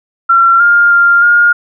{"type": "tone with pitch steps", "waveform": "sine", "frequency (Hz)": [1363, 1407, 1396, 1420], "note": ["F6", "F6", "F6", "F6"], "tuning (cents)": [-43, 12, -1, 28], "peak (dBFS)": -4, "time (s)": [0.29, 1.53], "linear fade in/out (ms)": 10, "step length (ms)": 310, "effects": []}